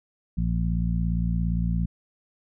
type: harmonic tone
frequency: 57.4 Hz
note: A#1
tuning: 26 cents flat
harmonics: 1 / 2 / 3 / 4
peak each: -25 / -30 / -26 / -36 dBFS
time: 0.37-1.86 s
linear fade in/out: 10 ms
effects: none